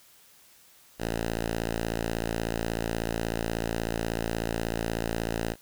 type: tone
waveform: 5% pulse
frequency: 56.4 Hz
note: A1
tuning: 44 cents sharp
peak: -17 dBFS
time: 0.98-5.56 s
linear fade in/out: 50 ms
effects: white hiss -57 dBFS RMS until 5.61 s